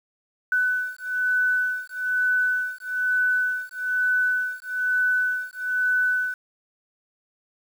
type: beating tone pair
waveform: sine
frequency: 1498 / 1499.1 Hz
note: F#6 / F#6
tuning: +21 / +22 cents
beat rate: 1.1 Hz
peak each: -24 dBFS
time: 0.52-6.34 s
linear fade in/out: 2 ms
effects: 8-bit